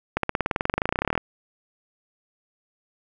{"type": "accelerating click train", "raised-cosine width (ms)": 0.5, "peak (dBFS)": -7, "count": 26, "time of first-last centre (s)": [0.17, 1.177], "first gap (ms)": 63, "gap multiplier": 0.96, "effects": []}